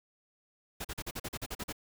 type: noise bursts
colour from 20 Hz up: pink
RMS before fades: -38 dBFS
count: 11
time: 0.8-1.727 s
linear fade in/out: 10 ms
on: 47 ms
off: 41 ms
effects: none